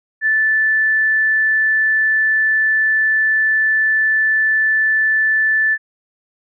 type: tone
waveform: sine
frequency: 1754 Hz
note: A6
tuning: 6 cents flat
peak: -12 dBFS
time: 0.21-5.78 s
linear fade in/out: 50 ms
effects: none